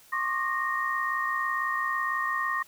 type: tone cluster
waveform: sine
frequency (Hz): 1073 / 1131 / 1197 / 1858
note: C6 / C#6 / D6 / A#6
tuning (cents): +43 / +34 / +33 / -6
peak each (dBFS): -31 / -36 / -33 / -29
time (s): 0.12-2.63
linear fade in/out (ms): 10
effects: white hiss -56 dBFS RMS until 2.67 s